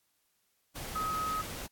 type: tone in noise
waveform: sine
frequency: 1269 Hz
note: D#6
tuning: 34 cents sharp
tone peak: -31 dBFS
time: 0.95-1.42 s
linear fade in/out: 10 ms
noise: pink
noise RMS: -41 dBFS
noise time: 0.75-1.67 s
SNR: +7 dB
effects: white hiss -75 dBFS RMS until 1.71 s + AAC 64 kbps